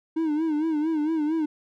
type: tone with vibrato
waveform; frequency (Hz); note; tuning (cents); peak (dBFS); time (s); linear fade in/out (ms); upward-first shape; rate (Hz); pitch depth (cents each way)
triangle; 311.1; D#4; 0; -20; 0.16-1.46; 10; sine; 4.4; 91
effects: none